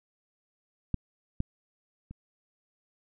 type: clicks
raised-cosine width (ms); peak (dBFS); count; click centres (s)
5; -15 / -16 / -30; 3; 0.943 / 1.404 / 2.11
effects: none